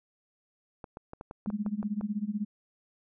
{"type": "clicks", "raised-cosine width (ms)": 1, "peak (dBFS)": -27, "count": 10, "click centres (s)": [0.842, 0.971, 1.134, 1.211, 1.311, 1.461, 1.502, 1.663, 1.829, 2.011]}
{"type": "tone with tremolo", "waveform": "sine", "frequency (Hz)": 208.4, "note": "G#3", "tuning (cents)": 6, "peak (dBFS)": -26, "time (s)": [1.47, 2.45], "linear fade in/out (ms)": 5, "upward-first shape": "sine", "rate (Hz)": 16, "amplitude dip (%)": 90}
{"effects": []}